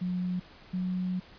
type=tone pair in turn; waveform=sine; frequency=180.7 / 183.12 Hz; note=F#3 / F#3; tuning=-41 / -18 cents; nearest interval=unison; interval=23 cents; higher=second; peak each=-28 dBFS; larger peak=neither; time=0.01-0.4 / 0.73-1.2 s; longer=second; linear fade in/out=10 ms; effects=pink hiss -53 dBFS RMS until 1.38 s + resampled to 11025 Hz